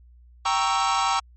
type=chord; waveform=45% pulse; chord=G diminished seventh; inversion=none; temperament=equal; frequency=784 / 932.3 / 1108.7 / 1318.5 Hz; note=G5 / Bb5 / Db6 / Fb6; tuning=0 / 0 / 0 / 0 cents; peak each=-26 dBFS; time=0.45-1.2 s; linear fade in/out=10 ms; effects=added 60 Hz sine -48 dBFS peak until 1.36 s + MP3 32 kbps